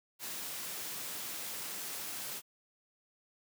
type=high-pass noise; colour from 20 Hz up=white; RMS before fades=-41 dBFS; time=0.19-2.42 s; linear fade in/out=50 ms; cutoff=110 Hz; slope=24 dB/octave; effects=none